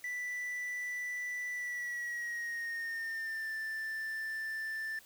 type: tone with pitch glide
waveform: triangle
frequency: 1975.5 to 1770.2 Hz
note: B6 to A6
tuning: 0 to +10 cents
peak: -34 dBFS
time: 0.04-4.99 s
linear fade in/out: 2 ms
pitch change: -190 cents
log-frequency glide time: 1.53-3.53 s
effects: white hiss -59 dBFS RMS until 5.05 s